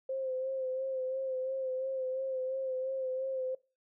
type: tone with vibrato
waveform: sine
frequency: 523.3 Hz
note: C5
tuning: in tune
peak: -32 dBFS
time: 0.09-3.55 s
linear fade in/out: 5 ms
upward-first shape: sine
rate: 2.9 Hz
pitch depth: 33 cents each way
effects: noise-tail reverb RT60 0.3 s tail -21 dB re dry